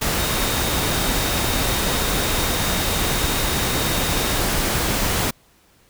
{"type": "tone in noise", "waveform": "sine", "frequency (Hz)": 3713, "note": "A#7", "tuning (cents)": -8, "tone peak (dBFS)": -31, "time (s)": [0.18, 4.41], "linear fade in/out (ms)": 10, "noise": "pink", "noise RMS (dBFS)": -21, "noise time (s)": [0.01, 5.31], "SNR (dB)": -13, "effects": ["pink hiss -56 dBFS RMS until 5.89 s"]}